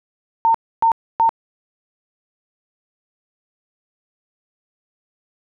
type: tone bursts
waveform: sine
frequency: 910 Hz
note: A#5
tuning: 42 cents flat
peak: -11 dBFS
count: 3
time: 0.45-1.292 s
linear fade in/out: 0 ms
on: 94 ms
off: 280 ms
effects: none